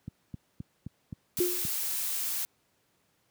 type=click train; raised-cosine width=5 ms; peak=-23 dBFS; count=7; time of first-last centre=0.08-1.651 s; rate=3.82 Hz
type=noise; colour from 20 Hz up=blue; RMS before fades=-32 dBFS; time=1.37-2.45 s; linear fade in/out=0 ms
type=tone with exponential decay; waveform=sine; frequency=356.1 Hz; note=F4; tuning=34 cents sharp; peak=-21 dBFS; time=1.4-1.71 s; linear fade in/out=5 ms; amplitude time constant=66 ms
effects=pink hiss -71 dBFS RMS until 3.3 s + high-pass 100 Hz 12 dB/octave